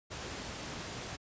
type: noise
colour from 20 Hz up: pink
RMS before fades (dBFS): -41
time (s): 0.1-1.17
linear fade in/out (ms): 20
effects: high-pass 60 Hz 12 dB/octave + resampled to 16000 Hz